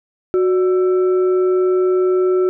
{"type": "tone with frequency modulation", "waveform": "sine", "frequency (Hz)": 368.3, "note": "F#4", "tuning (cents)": -8, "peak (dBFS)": -12, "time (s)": [0.34, 2.49], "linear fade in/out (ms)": 0, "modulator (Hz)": 961, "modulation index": 0.28, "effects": []}